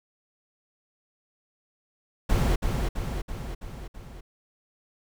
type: noise with echo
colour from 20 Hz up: brown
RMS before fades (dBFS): -22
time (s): 2.29-2.56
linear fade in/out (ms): 10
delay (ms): 330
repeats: 5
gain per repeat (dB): -4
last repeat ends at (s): 4.21
effects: none